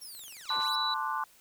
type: linear two-way sweep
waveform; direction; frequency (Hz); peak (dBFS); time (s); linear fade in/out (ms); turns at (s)
10% pulse; down then up; 5640 to 87.31 to 5640; -37; 0.01-0.76; 10; 0.59
type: click train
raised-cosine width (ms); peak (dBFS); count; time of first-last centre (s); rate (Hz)
0.2; -37; 10; 0.15-0.543; 22.9
type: tone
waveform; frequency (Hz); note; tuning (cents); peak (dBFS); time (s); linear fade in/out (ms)
sine; 3951; B7; 0; -30; 0.49-0.94; 2
type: chord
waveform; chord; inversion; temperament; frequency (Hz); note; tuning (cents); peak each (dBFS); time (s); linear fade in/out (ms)
sine; D dominant seventh; second; equal; 880 / 1046.5 / 1174.7 / 1480; A5 / C6 / D6 / F#6; 0 / 0 / 0 / 0; -35 / -34 / -35 / -38; 0.5-1.24; 2
effects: white hiss -60 dBFS RMS until 1.4 s